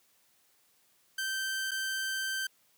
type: tone with dropouts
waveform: sawtooth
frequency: 1556 Hz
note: G6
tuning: 13 cents flat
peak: -28 dBFS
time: 1.18-2.47 s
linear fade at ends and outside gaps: 5 ms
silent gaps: 1.71-1.715 s
effects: white hiss -68 dBFS RMS until 2.77 s + high-pass 80 Hz 12 dB/octave